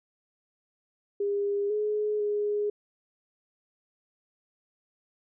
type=tone with pitch steps; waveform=sine; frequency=404.5 / 422 / 415.1 Hz; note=G#4 / G#4 / G#4; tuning=-46 / +28 / -1 cents; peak=-25 dBFS; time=1.2-2.7 s; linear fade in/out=5 ms; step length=500 ms; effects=none